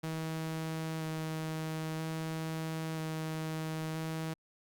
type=tone with vibrato; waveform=sawtooth; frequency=159.3 Hz; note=D#3; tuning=41 cents sharp; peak=-31 dBFS; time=0.03-4.34 s; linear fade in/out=10 ms; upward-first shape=square; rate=0.51 Hz; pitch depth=9 cents each way; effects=Opus 48 kbps